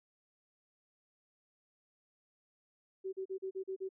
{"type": "tone bursts", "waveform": "sine", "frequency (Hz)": 381.3, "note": "G4", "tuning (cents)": -48, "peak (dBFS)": -36, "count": 7, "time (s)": [3.04, 3.891], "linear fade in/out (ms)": 20, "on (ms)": 89, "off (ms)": 38, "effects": []}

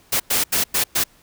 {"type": "noise bursts at uneven times", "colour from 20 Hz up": "white", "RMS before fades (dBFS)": -19, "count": 5, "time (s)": [[0.12, 0.2], [0.3, 0.44], [0.52, 0.64], [0.74, 0.84], [0.95, 1.04]], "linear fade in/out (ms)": 10, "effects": ["pink hiss -54 dBFS RMS until 1.22 s"]}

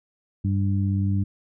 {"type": "harmonic tone", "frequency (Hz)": 98, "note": "G2", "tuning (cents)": 0, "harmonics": [1, 2, 3], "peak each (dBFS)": [-21, -26, -33], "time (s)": [0.44, 1.24], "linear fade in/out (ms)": 10, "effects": []}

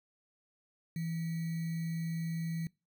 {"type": "tone with sample-and-hold", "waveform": "sine", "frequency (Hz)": 164.81, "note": "E3", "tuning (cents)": 0, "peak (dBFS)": -33, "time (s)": [0.96, 2.67], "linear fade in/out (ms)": 2, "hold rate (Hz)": 2100, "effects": ["noise-tail reverb RT60 0.3 s tail -25 dB re dry"]}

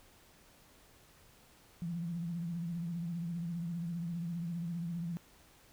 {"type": "tone with vibrato", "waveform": "sine", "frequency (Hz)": 170, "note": "F3", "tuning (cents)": -46, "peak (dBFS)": -35, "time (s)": [1.82, 5.17], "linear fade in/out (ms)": 0, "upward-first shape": "triangle", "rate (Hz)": 15, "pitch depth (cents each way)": 80, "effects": ["pink hiss -62 dBFS RMS until 5.72 s"]}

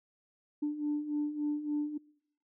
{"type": "beating tone pair", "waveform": "sine", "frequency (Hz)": [293.6, 297.1], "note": ["D4", "D4"], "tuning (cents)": [0, 20], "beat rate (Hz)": 3.5, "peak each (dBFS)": [-36, -31], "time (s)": [0.62, 1.98], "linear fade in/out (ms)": 10, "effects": ["noise-tail reverb RT60 0.7 s tail -25 dB re dry", "tanh soft clip ceiling -25 dBFS"]}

